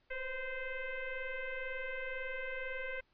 sine tone with frequency modulation, 1041 Hz, C6, 9 cents flat, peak -37 dBFS, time 0.1-3.01 s, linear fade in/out 10 ms, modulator 515 Hz, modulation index 2.6, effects pink hiss -74 dBFS RMS until 3.13 s + resampled to 11025 Hz

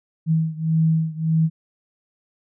sine beating tone pair, 160 / 161.7 Hz, D#3 / E3, +49 / -33 cents, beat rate 1.7 Hz, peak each -19 / -21 dBFS, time 0.26-1.5 s, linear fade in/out 50 ms, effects none

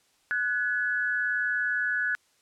sine tone pair together, 1480 / 1699.1 Hz, F#6 / G#6, 0 / +39 cents, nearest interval major second, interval 239 cents, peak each -27 / -28 dBFS, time 0.31-2.15 s, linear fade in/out 0 ms, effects white hiss -66 dBFS RMS until 2.41 s + low-pass 9000 Hz 12 dB/octave

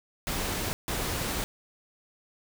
pink noise bursts at uneven times, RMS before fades -31 dBFS, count 2, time 0.27-0.73 / 0.88-1.44 s, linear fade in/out 0 ms, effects none

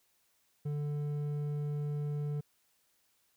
sine tone with hard clipping, 146.83 Hz, D3, in tune, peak -34 dBFS, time 0.65-2.41 s, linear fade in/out 10 ms, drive 6 dB, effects white hiss -73 dBFS RMS until 3.36 s

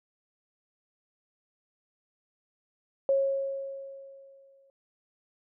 sine tone with exponential decay, 546 Hz, C#5, 26 cents flat, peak -20 dBFS, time 3.09-4.7 s, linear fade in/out 1 ms, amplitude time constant 350 ms, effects none

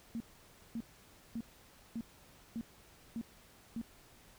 sine tone bursts, 230 Hz, A#3, 23 cents flat, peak -36 dBFS, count 7, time 0.15-3.814 s, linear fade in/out 0 ms, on 52 ms, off 550 ms, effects pink hiss -61 dBFS RMS until 4.38 s

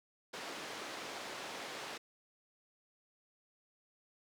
pink band-pass noise, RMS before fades -45 dBFS, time 0.33-1.98 s, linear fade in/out 10 ms, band 370 to 5500 Hz, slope 12 dB/octave, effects none

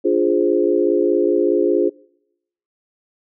sine chord, D half-diminished seventh, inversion none, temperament equal with one note detuned, 293.7 / 350.4 / 415.3 / 523.3 Hz, D4 / F4 / Ab4 / C5, 0 / +6 / 0 / 0 cents, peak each -21 / -17 / -18 / -22 dBFS, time 0.04-1.9 s, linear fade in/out 20 ms, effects noise-tail reverb RT60 0.8 s tail -25 dB re dry

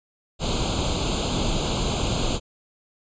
pink noise with comb filter, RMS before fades -24 dBFS, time 0.39-2.4 s, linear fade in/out 50 ms, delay 0.27 ms, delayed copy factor +1, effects resampled to 16000 Hz

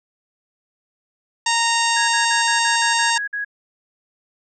harmonic tone, 926 Hz, A#5, 12 cents flat, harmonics 1 / 2 / 3 / 4 / 5 / 6 / 7 / 8 / 9, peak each -20 / -23 / -25 / -26 / -27 / -28 / -28 / -29 / -30 dBFS, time 1.46-3.18 s, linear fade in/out 5 ms
sine tone bursts, 1661.2 Hz, G#6, in tune, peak -22 dBFS, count 9, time 1.96-3.448 s, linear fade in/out 10 ms, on 120 ms, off 51 ms
effects none

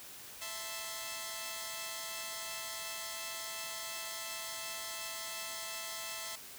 5% pulse chord, A minor, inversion second, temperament equal, 659.3 / 880 / 1046.5 Hz, E5 / A5 / C6, 0 / 0 / 0 cents, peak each -32 / -35 / -33 dBFS, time 0.41-6.36 s, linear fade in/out 10 ms, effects white hiss -50 dBFS RMS until 6.58 s

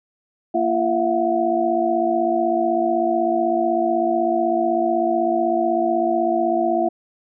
sine tone cluster, 233.6 / 340.5 / 668 / 724 Hz, A#3 / F4 / E5 / F#5, +4 / -44 / +23 / -38 cents, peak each -27 / -21 / -21 / -22 dBFS, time 0.54-6.89 s, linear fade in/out 10 ms, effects none

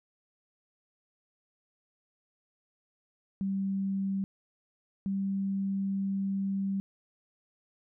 sine tone pair in turn, 194.6 / 195.38 Hz, G3 / G3, -12 / -5 cents, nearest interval unison, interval 7 cents, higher second, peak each -28 dBFS, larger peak neither, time 3.41-4.24 / 5.06-6.8 s, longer second, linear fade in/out 0 ms, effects none

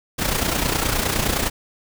pink noise with amplitude modulation, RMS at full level -19 dBFS, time 0.18-1.5 s, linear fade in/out 20 ms, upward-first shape sine, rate 29.7 Hz, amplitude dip 60%, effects none

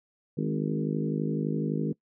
harmonic tone with a mistuned harmonic, 51.9 Hz, G#1, in tune, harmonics 3 / 4 / 5 / 6 / 7 / 8 / 9, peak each -30 / -32 / -34 / -36 / -37 / -38 / -39 dBFS, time 0.37-1.93 s, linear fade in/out 10 ms, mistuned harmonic 5, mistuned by +24 cents, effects noise-tail reverb RT60 0.1 s tail -22 dB re dry

